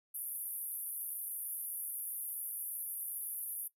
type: band-pass noise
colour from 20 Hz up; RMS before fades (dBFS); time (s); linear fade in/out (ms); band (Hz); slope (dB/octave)
pink; -41; 0.14-3.68; 10; 10000 to 14000; 96
effects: noise-tail reverb RT60 0.1 s tail -18 dB re dry